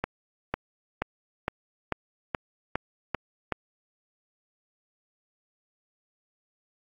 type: accelerating click train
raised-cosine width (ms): 0.5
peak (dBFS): -11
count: 9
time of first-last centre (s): 0.04-3.523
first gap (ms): 500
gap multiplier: 0.96
effects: AAC 64 kbps